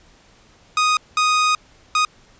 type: tone bursts at uneven times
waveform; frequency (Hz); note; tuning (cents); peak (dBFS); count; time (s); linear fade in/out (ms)
sawtooth; 1244.5; D#6; 0; -11; 3; 0.77-0.97 / 1.17-1.55 / 1.95-2.05; 2
effects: pink hiss -52 dBFS RMS until 2.39 s + resampled to 16000 Hz